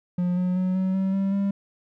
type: tone with pitch steps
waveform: triangle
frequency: 178.1 / 181.32 / 184.59 / 187.93 / 191.32 / 194.78 / 198.3 Hz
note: F3 / F#3 / F#3 / F#3 / G3 / G3 / G3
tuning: +34 / -35 / -4 / +27 / -42 / -11 / +20 cents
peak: -19 dBFS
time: 0.18-1.51 s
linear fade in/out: 5 ms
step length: 190 ms
effects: none